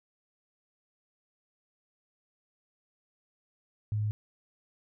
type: tone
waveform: sine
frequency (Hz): 106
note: G#2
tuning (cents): +36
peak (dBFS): -27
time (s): 3.92-4.11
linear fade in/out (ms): 0
effects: none